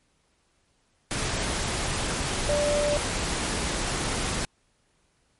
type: tone in noise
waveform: sine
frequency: 587.3 Hz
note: D5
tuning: in tune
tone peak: -22 dBFS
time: 2.49-2.97 s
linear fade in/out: 0 ms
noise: pink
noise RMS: -28 dBFS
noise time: 1.11-4.45 s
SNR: +3 dB
effects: pink hiss -68 dBFS RMS until 5.39 s + MP3 48 kbps